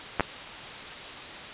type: clicks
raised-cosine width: 0.5 ms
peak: -8 dBFS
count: 2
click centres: 0.197 / 0.207 s
effects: white hiss -39 dBFS RMS until 1.53 s + resampled to 8000 Hz